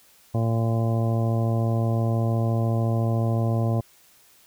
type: harmonic tone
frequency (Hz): 114.2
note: A#2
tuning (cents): -35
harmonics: 1 / 2 / 3 / 4 / 5 / 6 / 7 / 9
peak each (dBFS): -21 / -29 / -33 / -36 / -33 / -34 / -40 / -41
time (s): 0.34-3.81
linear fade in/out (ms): 10
effects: white hiss -56 dBFS RMS until 4.46 s